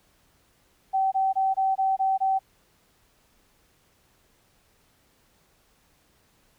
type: tone bursts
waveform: sine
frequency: 769 Hz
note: G5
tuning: 33 cents flat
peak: -20 dBFS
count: 7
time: 0.93-2.392 s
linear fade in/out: 20 ms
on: 190 ms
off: 22 ms
effects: pink hiss -64 dBFS RMS until 6.58 s